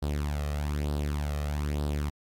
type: tone with flanger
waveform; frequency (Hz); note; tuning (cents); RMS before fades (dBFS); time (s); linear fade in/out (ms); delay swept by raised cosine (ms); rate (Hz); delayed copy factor
sawtooth; 73.42; D2; 0; -30; 0.02-2.1; 10; 0.22 to 1.62; 1.1; +0.65
effects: AAC 64 kbps